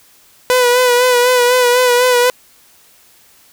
sawtooth tone with vibrato, 494.9 Hz, B4, 4 cents sharp, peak -5 dBFS, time 0.5-2.3 s, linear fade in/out 0 ms, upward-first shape sine, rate 4 Hz, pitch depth 39 cents each way, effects white hiss -48 dBFS RMS until 3.52 s

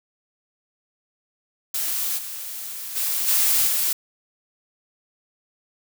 blue noise with level steps, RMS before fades -25 / -33 / -24 / -19 / -22 dBFS, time 1.74-3.93 s, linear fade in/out 5 ms, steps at 2.17 / 2.95 / 3.27 / 3.66 s, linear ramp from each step 20 ms, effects none

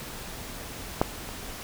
clicks, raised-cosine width 1 ms, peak -6 / -24 dBFS, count 2, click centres 1.015 / 1.29 s, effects pink hiss -39 dBFS RMS until 1.63 s

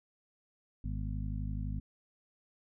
harmonic tone with a mistuned harmonic, 51.91 Hz, G#1, in tune, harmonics 1 / 2 / 3 / 4 / 5, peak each -36 / -39 / -43 / -46 / -46 dBFS, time 0.84-1.8 s, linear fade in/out 5 ms, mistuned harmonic 5, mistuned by -77 cents, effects none

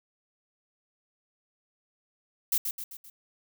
violet noise with echo, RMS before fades -25 dBFS, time 2.52-2.58 s, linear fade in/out 5 ms, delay 130 ms, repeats 4, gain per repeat -6 dB, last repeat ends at 3.1 s, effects none

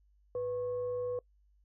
sine tone with frequency modulation, 493.9 Hz, B4, in tune, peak -32 dBFS, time 0.35-1.19 s, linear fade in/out 2 ms, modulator 598 Hz, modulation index 0.23, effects noise-tail reverb RT60 0.1 s tail -24 dB re dry + added 50 Hz sine -64 dBFS peak until 1.64 s

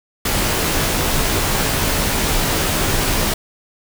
pink noise with comb filter, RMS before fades -18 dBFS, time 0.25-3.34 s, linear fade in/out 5 ms, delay 17 ms, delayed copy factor -0.55, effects none

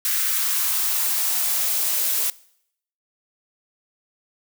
blue noise with high-pass filter sweep, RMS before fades -22 dBFS, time 0.05-2.3 s, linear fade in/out 2 ms, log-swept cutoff 1500 to 400 Hz, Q 2, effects noise-tail reverb RT60 0.7 s tail -21 dB re dry

